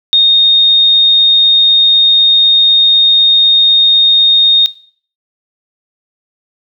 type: tone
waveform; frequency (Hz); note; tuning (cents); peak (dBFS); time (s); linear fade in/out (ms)
sine; 3696; A#7; -16; -4; 0.13-4.66; 0
effects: noise-tail reverb RT60 0.5 s tail -19 dB re dry